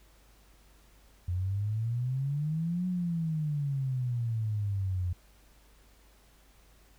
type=exponential two-way sweep; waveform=sine; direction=up then down; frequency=87.31 to 183.8 to 87.31 Hz; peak=-28 dBFS; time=1.28-5.13 s; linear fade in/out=5 ms; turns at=2.87 s; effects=added 50 Hz sine -59 dBFS peak until 6.98 s + pink hiss -63 dBFS RMS until 6.98 s